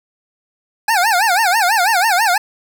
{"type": "tone with vibrato", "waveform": "25% pulse", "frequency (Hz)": 803, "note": "G5", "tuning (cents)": 41, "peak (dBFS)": -8, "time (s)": [0.88, 2.38], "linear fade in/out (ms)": 5, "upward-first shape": "sine", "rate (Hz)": 6.1, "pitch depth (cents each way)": 240, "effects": []}